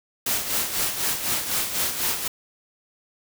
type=noise with tremolo; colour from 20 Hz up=white; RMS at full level=-23 dBFS; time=0.26-2.28 s; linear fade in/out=5 ms; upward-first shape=sine; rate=4 Hz; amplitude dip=60%; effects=none